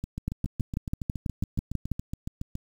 two click trains, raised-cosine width 5 ms, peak -20 / -15 dBFS, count 19 / 11, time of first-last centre 0.04-2.554 / 0.28-1.917 s, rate 7.16 / 6.11 Hz, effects 8-bit

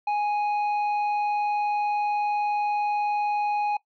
triangle tone with tanh clipping, 830.6 Hz, G#5, in tune, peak -24 dBFS, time 0.07-3.77 s, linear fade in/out 5 ms, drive 12 dB, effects noise-tail reverb RT60 0.1 s tail -19 dB re dry + low-pass 4000 Hz 12 dB/octave

